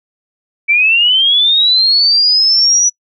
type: linear sweep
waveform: sine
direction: up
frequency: 2292 to 5920 Hz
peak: -7 dBFS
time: 0.68-2.9 s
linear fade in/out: 20 ms
effects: noise-tail reverb RT60 0.1 s tail -26 dB re dry